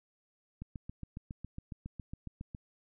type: click train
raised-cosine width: 5 ms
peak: -29 dBFS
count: 15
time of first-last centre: 0.62-2.548 s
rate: 7.26 Hz
effects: none